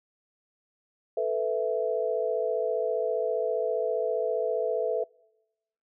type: chord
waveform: sine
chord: A suspended second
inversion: none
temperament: just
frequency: 440 / 495 / 660 Hz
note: A4 / B4 / E5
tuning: 0 / +4 / +2 cents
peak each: -29 dBFS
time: 1.17-5.04 s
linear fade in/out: 5 ms
effects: noise-tail reverb RT60 1.0 s tail -26 dB re dry